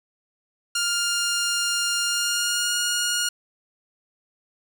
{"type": "tone with pitch glide", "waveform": "10% pulse", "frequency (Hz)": [1404, 1431], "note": ["F6", "F6"], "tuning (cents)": [9, 42], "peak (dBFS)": -13, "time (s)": [0.75, 3.29], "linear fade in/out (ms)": 5, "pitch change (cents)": 33, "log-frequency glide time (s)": [2.04, 2.75], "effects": []}